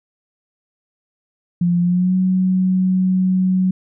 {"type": "tone with pitch glide", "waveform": "sine", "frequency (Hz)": [174.4, 185.84], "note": ["F3", "F#3"], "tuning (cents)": [-2, 8], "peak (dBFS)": -13, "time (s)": [1.61, 3.71], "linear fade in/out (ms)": 5, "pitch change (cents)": 110, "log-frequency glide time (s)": [1.81, 2.15], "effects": []}